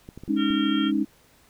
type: clicks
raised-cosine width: 3 ms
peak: -26 dBFS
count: 5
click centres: 0.089 / 0.176 / 0.236 / 0.279 / 0.505 s
type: chord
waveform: sine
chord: Ab suspended fourth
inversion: none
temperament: equal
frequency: 207.7 / 277.2 / 311.1 Hz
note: Ab3 / Db4 / Eb4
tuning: 0 / 0 / 0 cents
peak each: -26 / -25 / -24 dBFS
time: 0.28-1.05 s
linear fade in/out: 20 ms
type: harmonic tone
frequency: 458.6 Hz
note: A#4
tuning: 28 cents flat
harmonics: 3 / 4 / 5 / 6 / 7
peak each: -32 / -41 / -42 / -43 / -31 dBFS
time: 0.36-0.92 s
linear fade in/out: 50 ms
effects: pink hiss -58 dBFS RMS until 1.49 s